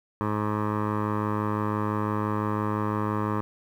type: tone with low-pass filter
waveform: 15% pulse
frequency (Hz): 105.9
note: G#2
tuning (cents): +34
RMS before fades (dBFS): -27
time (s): 0.21-3.41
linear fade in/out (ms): 0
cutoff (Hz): 1200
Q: 3
effects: 9-bit